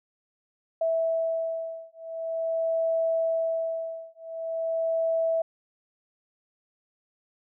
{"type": "beating tone pair", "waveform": "sine", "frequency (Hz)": [655, 655.45], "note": ["E5", "E5"], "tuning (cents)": [-11, -10], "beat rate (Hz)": 0.45, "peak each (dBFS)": [-28, -28], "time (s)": [0.81, 5.42], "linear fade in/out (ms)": 5, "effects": []}